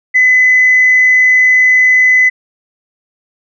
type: tone with frequency modulation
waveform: sine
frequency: 2015 Hz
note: B6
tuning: 34 cents sharp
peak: -4 dBFS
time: 0.14-2.3 s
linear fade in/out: 20 ms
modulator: 52.6 Hz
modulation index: 0.27
effects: tanh soft clip ceiling 0 dBFS